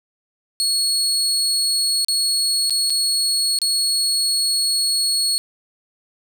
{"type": "tone with dropouts", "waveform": "30% pulse", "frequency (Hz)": 4344, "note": "C#8", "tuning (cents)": -36, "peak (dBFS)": -14, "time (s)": [0.6, 5.38], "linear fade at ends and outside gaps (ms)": 0, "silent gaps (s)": [[2.047, 2.084], [2.697, 2.706], [2.898, 2.903], [3.588, 3.617]], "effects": []}